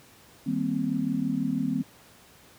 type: chord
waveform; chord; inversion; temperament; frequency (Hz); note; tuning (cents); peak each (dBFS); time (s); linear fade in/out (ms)
sine; C minor seventh; first; just; 156.98 / 196.22 / 235.5 / 261.6; Eb3 / G3 / Bb3 / C4; +16 / +2 / +18 / 0; -33 / -31 / -30 / -28; 0.46-1.83; 10
effects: pink hiss -54 dBFS RMS until 2.58 s + high-pass 80 Hz 12 dB/octave